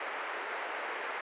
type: band-pass noise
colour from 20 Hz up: white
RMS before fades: -38 dBFS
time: 0-1.21 s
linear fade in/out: 5 ms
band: 400 to 2100 Hz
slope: 24 dB/octave
effects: resampled to 8000 Hz